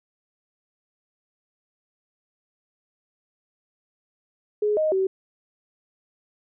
sine tone with pitch steps, 419.4 / 622 / 381.3 Hz, G#4 / D#5 / G4, +17 / -1 / -48 cents, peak -19 dBFS, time 4.62-5.07 s, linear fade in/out 5 ms, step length 150 ms, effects none

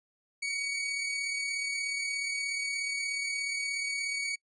sawtooth tone with amplitude modulation, 2248 Hz, C#7, 24 cents sharp, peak -26 dBFS, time 0.42-4.36 s, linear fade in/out 10 ms, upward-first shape sine, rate 36.8 Hz, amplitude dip 35%, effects noise-tail reverb RT60 0.1 s tail -26 dB re dry + resampled to 22050 Hz

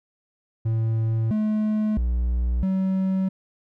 triangle tone with pitch steps, 112.2 / 214.2 / 60.3 / 189.8 Hz, A2 / A3 / B1 / F#3, +34 / -46 / -41 / +44 cents, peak -18 dBFS, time 0.65-3.29 s, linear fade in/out 10 ms, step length 660 ms, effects none

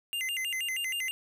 square tone with vibrato, 2400 Hz, D7, 37 cents sharp, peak -31 dBFS, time 0.13-1.11 s, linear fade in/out 0 ms, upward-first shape square, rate 6.3 Hz, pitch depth 270 cents each way, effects none

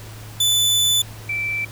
sawtooth / sine tone pair in turn, 3494 / 2332 Hz, A7 / D7, -13 / -13 cents, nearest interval perfect fifth, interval 700 cents, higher first, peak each -12 / -21 dBFS, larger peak first, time 0.4-1.02 / 1.29-1.65 s, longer first, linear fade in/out 5 ms, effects added 108 Hz sine -36 dBFS peak until 1.71 s + pink hiss -41 dBFS RMS until 1.71 s

